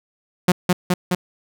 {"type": "tone with echo", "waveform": "sawtooth", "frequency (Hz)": 179.6, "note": "F3", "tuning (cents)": 49, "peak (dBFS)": -7, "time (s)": [0.48, 0.52], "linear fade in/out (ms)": 5, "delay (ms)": 210, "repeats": 3, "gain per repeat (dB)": -2, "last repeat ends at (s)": 1.15, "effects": []}